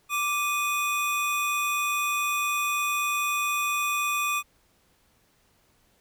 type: tone pair together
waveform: square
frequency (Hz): 1173.2 / 2486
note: D6 / D#7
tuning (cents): -2 / -2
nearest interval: octave + minor second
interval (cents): 1300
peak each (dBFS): -28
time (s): 0.09-4.43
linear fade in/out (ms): 50
effects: pink hiss -65 dBFS RMS until 6 s